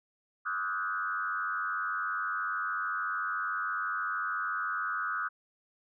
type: tone with frequency modulation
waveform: sine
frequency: 1362 Hz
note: F6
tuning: 44 cents flat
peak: -30 dBFS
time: 0.45-5.29 s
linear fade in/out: 20 ms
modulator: 93.1 Hz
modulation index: 2
effects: none